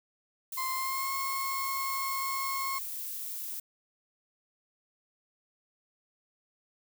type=noise; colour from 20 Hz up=violet; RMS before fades=-38 dBFS; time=0.52-3.6 s; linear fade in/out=5 ms
type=tone with pitch glide; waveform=35% pulse; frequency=1046.5 to 1081.5 Hz; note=C6 to C#6; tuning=0 to -43 cents; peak=-30 dBFS; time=0.57-2.79 s; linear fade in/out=10 ms; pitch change=+57 cents; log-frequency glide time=0.74-1.11 s
effects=none